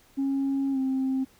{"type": "tone with pitch glide", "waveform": "sine", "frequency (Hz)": [273.4, 264.2], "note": ["C#4", "C4"], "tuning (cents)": [-24, 17], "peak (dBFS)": -22, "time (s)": [0.17, 1.25], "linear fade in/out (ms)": 20, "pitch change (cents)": -59, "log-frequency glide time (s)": [0.72, 0.78], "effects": ["tanh soft clip ceiling -21 dBFS", "pink hiss -59 dBFS RMS until 1.39 s"]}